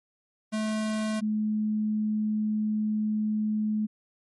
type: tone pair in turn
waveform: square / sine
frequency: 216.4 / 213.9 Hz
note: A3 / A3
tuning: -29 / -49 cents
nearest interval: unison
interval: 20 cents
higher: first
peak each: -27 / -24 dBFS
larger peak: second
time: 0.52-1.21 / 1.21-3.87 s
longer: second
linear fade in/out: 20 ms
effects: MP3 48 kbps